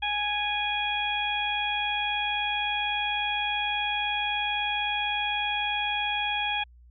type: harmonic tone with a mistuned harmonic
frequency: 830.6 Hz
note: G#5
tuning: in tune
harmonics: 1 / 2 / 3 / 4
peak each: -30 / -35 / -30 / -31 dBFS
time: 0.02-6.64 s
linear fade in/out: 10 ms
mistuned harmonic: 3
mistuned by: -18 cents
effects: added 60 Hz sine -50 dBFS peak until 6.9 s